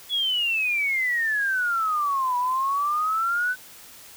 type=exponential two-way sweep; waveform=sine; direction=down then up; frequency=3418 to 974 to 1520 Hz; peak=-21 dBFS; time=0.09-3.56 s; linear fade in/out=50 ms; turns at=2.37 s; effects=white hiss -46 dBFS RMS until 4.16 s